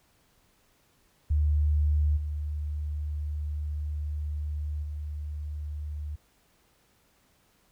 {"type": "tone with level steps", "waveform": "sine", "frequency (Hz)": 74.7, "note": "D2", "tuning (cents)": 30, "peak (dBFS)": [-21, -29, -32], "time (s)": [1.3, 6.16], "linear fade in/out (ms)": 10, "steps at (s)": [2.16, 4.82], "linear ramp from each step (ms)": 20, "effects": ["pink hiss -66 dBFS RMS until 7.71 s"]}